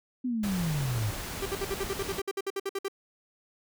sine exponential sweep, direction down, 259.3 to 100.6 Hz, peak -27 dBFS, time 0.24-1.11 s, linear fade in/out 10 ms
pink noise, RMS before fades -37 dBFS, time 0.43-2.2 s, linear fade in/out 5 ms
45% pulse tone bursts, 392 Hz, G4, in tune, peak -29 dBFS, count 16, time 1.42-2.883 s, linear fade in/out 5 ms, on 38 ms, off 57 ms
effects none

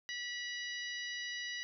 harmonic tone, 974 Hz, B5, 24 cents flat, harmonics 2 / 3 / 4 / 5 / 6, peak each -41 / -45 / -47 / -49 / -51 dBFS, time 0.09-1.63 s, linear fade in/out 0 ms, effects none

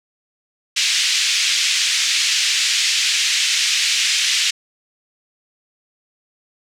pink band-pass noise, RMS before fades -18 dBFS, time 0.76-4.51 s, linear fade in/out 10 ms, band 2300 to 7000 Hz, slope 24 dB/octave, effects none

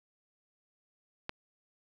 click, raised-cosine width 0.3 ms, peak -19 dBFS, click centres 1.294 s, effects none

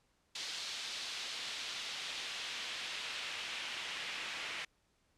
pink noise with band-pass filter sweep, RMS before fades -42 dBFS, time 0.35-4.65 s, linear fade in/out 5 ms, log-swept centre 4100 to 2500 Hz, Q 1.5, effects pink hiss -75 dBFS RMS until 5.17 s + low-pass 9000 Hz 12 dB/octave

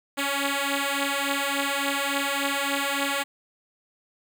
5% pulse beating tone pair, 277.2 / 280.7 Hz, C#4 / C#4, 0 / +22 cents, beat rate 3.5 Hz, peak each -17 / -15 dBFS, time 0.17-3.24 s, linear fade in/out 20 ms, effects none

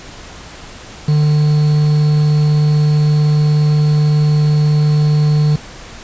triangle tone with quantisation, 150 Hz, D3, 37 cents sharp, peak -7 dBFS, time 1.08-5.56 s, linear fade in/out 5 ms, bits 5, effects pink hiss -34 dBFS RMS until 6.03 s + resampled to 16000 Hz

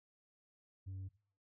sine tone, 95.3 Hz, G2, 48 cents flat, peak -40 dBFS, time 0.86-1.09 s, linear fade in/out 20 ms, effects noise-tail reverb RT60 0.4 s tail -17 dB re dry + tanh soft clip ceiling -42 dBFS

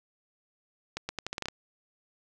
accelerating click train, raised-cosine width 0.2 ms, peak -16 dBFS, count 9, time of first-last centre 0.97-1.485 s, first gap 120 ms, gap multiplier 0.81, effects none

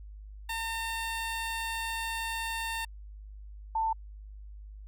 15% pulse / sine tone pair in turn, 907 / 890.9 Hz, A#5 / A5, -48 / +21 cents, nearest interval unison, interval 31 cents, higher first, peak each -26 dBFS, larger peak neither, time 0.49-2.85 / 3.75-3.93 s, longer first, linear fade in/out 5 ms, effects added 51 Hz sine -43 dBFS peak until 4.87 s

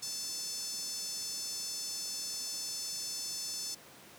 5% pulse tone with high-pass filter, 880 Hz, A5, in tune, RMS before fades -39 dBFS, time 0.02-3.75 s, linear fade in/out 10 ms, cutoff 5300 Hz, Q 3.5, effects pink hiss -54 dBFS RMS until 4.18 s + high-pass 150 Hz 12 dB/octave

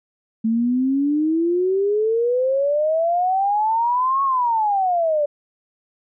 sine exponential two-way sweep, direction up then down, 220 to 1108.7 to 575 Hz, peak -16 dBFS, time 0.44-5.26 s, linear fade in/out 10 ms, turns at 4.23 s, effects none

